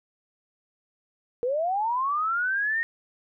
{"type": "linear sweep", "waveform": "sine", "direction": "up", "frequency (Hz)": [466.2, 1864.7], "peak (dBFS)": -23, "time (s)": [1.43, 2.83], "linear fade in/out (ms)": 0, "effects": []}